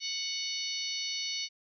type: harmonic tone with a mistuned harmonic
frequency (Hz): 739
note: F#5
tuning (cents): -2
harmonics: 3 / 4 / 5 / 6 / 7 / 8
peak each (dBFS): -41 / -40 / -40 / -36 / -45 / -41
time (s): 0-1.49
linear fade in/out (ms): 50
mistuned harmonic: 7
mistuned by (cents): +56
effects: none